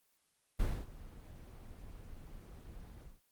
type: noise with ADSR envelope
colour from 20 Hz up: brown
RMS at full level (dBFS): -32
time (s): 0.59-3.21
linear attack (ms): 9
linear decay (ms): 260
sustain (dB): -18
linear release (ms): 200
effects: white hiss -75 dBFS RMS until 3.31 s + Opus 24 kbps